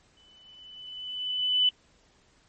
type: tone with exponential growth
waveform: sine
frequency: 2997 Hz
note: F#7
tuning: 22 cents sharp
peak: -18 dBFS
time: 0.17-1.69 s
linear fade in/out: 2 ms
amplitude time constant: 330 ms
effects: pink hiss -63 dBFS RMS until 2.48 s + MP3 32 kbps